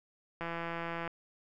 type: click train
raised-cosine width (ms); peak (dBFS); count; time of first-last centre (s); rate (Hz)
0.5; -23; 113; 0.41-1.077; 168
effects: none